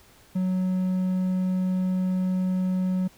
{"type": "tone", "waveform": "triangle", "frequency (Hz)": 185, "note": "F#3", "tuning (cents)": 0, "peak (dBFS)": -20, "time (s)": [0.35, 3.08], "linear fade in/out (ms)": 10, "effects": ["pink hiss -55 dBFS RMS until 3.17 s"]}